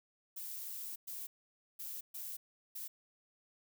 violet noise bursts at uneven times, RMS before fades -44 dBFS, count 5, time 0.36-0.96 / 1.07-1.27 / 1.79-2.01 / 2.14-2.37 / 2.75-2.88 s, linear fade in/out 10 ms, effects none

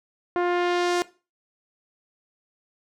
sawtooth tone with low-pass filter sweep, 352.7 Hz, F4, 17 cents sharp, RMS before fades -23 dBFS, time 0.36-1.02 s, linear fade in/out 0 ms, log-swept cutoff 1400 to 8200 Hz, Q 0.93, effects noise-tail reverb RT60 0.3 s tail -17 dB re dry

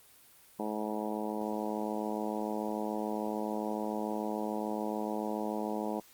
harmonic tone, 106.9 Hz, A2, 49 cents flat, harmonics 2 / 3 / 4 / 5 / 6 / 7 / 8 / 9, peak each -37 / -39 / -40 / -41 / -42 / -42 / -43 / -44 dBFS, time 0.59-6 s, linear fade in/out 5 ms, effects white hiss -59 dBFS RMS until 6.13 s + Opus 32 kbps

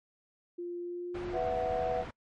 sine tone with pitch glide, 349.2 to 355.1 Hz, F4 to F4, 0 to +29 cents, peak -35 dBFS, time 0.58-1.38 s, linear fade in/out 10 ms, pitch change +29 cents, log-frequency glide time 0.8-1.24 s
pink low-pass noise, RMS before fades -42 dBFS, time 1.14-2.11 s, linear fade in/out 10 ms, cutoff 2100 Hz, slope 12 dB/octave
sine chord, B suspended fourth, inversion none, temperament just, 493.9 / 658.5 / 740.8 Hz, B4 / E5 / F#5, 0 / -2 / +2 cents, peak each -33 / -33 / -33 dBFS, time 1.32-2.05 s, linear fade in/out 50 ms
effects noise-tail reverb RT60 0.1 s tail -25 dB re dry + MP3 48 kbps

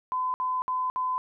sine tone bursts, 1016 Hz, B5, 49 cents sharp, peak -25 dBFS, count 4, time 0.12-1.18 s, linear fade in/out 0 ms, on 220 ms, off 60 ms, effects none

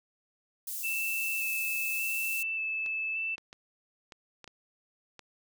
white high-pass noise, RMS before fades -37 dBFS, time 0.67-2.43 s, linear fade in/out 5 ms, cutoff 8100 Hz, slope 12 dB/octave
sine tone with vibrato, 2637 Hz, E7, in tune, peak -30 dBFS, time 0.83-3.36 s, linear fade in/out 20 ms, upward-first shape square, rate 0.86 Hz, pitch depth 11 cents each way
clicks, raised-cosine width 0.2 ms, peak -29 dBFS, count 7, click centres 2.862 / 3.381 / 3.529 / 4.122 / 4.443 / 4.477 / 5.193 s
effects none

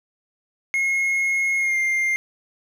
triangle tone with pitch glide, 2161 to 2107 Hz, C#7 to C7, -45 to +12 cents, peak -17 dBFS, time 0.74-2.16 s, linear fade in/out 0 ms, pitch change -43 cents, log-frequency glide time 1.58-1.77 s, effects none

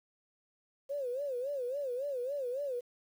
sine tone with vibrato, 530 Hz, C5, 22 cents sharp, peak -33 dBFS, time 0.89-2.81 s, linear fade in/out 20 ms, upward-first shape sine, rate 3.6 Hz, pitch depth 160 cents each way, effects 10-bit

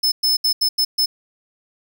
45% pulse tone bursts at uneven times, 5230 Hz, E8, 15 cents flat, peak -15 dBFS, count 6, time 0.03-0.12 / 0.23-0.37 / 0.44-0.53 / 0.61-0.69 / 0.78-0.85 / 0.98-1.06 s, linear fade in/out 10 ms, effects none

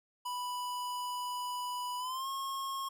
square tone with pitch glide, 987.8 to 1083.4 Hz, B5 to C#6, 0 to -40 cents, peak -36 dBFS, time 0.25-2.89 s, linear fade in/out 10 ms, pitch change +160 cents, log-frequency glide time 1.98-2.28 s, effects none

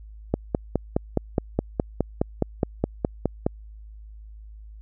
click train, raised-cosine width 2 ms, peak -7 dBFS, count 16, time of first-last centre 0.34-3.465 s, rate 4.8 Hz, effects added 53 Hz sine -40 dBFS peak until 4.81 s

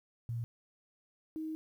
sine tone pair in turn, 117.1 / 315.2 Hz, A#2 / D#4, +8 / +23 cents, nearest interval octave + perfect fourth, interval 1715 cents, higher second, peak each -34 / -36 dBFS, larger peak first, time 0.29-0.44 / 1.36-1.55 s, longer second, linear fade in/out 0 ms, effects 11-bit

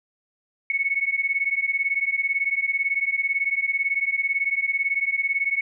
sine beating tone pair, 2200 / 2218 Hz, C#7 / C#7, -14 / 0 cents, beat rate 18 Hz, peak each -24 dBFS, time 0.7-5.61 s, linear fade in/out 2 ms, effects none

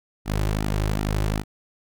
sawtooth tone with flanger, 51.91 Hz, G#1, in tune, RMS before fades -24 dBFS, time 0.25-1.44 s, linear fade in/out 50 ms, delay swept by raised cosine 1.8 to 4.4 ms, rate 2.6 Hz, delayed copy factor -0.65, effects none

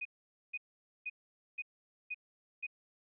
sine tone bursts, 2489 Hz, D#7, in tune, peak -36 dBFS, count 6, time 0.01-2.668 s, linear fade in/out 10 ms, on 43 ms, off 480 ms, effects none

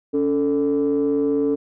triangle ring-modulated tone, 80.2 Hz, E2, 47 cents flat, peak -11 dBFS, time 0.13-1.56 s, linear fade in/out 20 ms, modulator 362 Hz, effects tanh soft clip ceiling -11 dBFS

